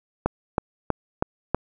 click train, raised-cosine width 1 ms, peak -6 dBFS, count 5, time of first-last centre 0.26-1.546 s, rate 3.11 Hz, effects none

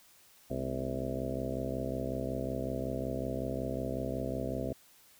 harmonic tone with a mistuned harmonic, 65.41 Hz, C2, in tune, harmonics 1 / 2 / 3 / 4 / 5 / 6 / 7 / 8 / 9 / 10, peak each -42 / -40 / -43 / -39 / -46 / -42 / -44 / -41 / -44 / -41 dBFS, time 0.5-4.73 s, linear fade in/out 5 ms, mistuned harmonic 3, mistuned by +120 cents, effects white hiss -61 dBFS RMS until 5.19 s

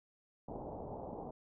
white low-pass noise, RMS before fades -45 dBFS, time 0.48-1.31 s, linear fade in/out 5 ms, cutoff 860 Hz, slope 48 dB/octave, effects none

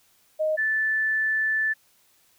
sine tone pair in turn, 622.3 / 1754 Hz, D#5 / A6, 0 / -6 cents, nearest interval octave + tritone, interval 1794 cents, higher second, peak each -21 dBFS, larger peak neither, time 0.39-0.57 / 0.57-1.74 s, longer second, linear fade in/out 20 ms, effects white hiss -62 dBFS RMS until 2.38 s

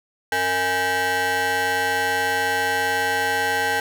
30% pulse ring-modulated tone, 365.4 Hz, F#4, 22 cents flat, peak -14 dBFS, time 0.32-3.8 s, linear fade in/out 2 ms, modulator 1190 Hz, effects none

